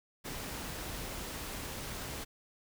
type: noise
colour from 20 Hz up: pink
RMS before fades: -41 dBFS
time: 0.24-2.25 s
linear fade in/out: 20 ms
effects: none